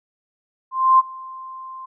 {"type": "tone with ADSR envelope", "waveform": "sine", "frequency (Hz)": 1046.5, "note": "C6", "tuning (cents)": 0, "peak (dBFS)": -8, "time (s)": [0.71, 1.86], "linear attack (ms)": 280, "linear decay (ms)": 26, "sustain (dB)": -24, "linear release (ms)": 11, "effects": []}